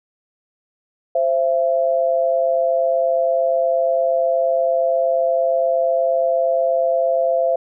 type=tone pair together; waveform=sine; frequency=523.3 / 671.8 Hz; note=C5 / E5; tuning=0 / +33 cents; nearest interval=major third; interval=433 cents; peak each=-18 / -17 dBFS; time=1.15-7.56 s; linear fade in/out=5 ms; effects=none